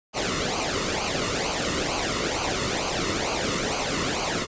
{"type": "noise with flanger", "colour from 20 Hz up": "pink", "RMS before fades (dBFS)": -26, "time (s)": [0.13, 4.47], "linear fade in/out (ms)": 50, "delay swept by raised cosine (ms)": [0.55, 1.28], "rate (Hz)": 2.2, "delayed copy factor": -0.7, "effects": ["resampled to 16000 Hz"]}